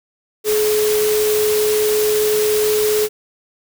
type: tone in noise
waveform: sine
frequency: 425.5 Hz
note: G#4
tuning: 42 cents sharp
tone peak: -14 dBFS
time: 0.44-3.09 s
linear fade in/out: 50 ms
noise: white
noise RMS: -23 dBFS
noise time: 0.44-3.09 s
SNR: +6 dB
effects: none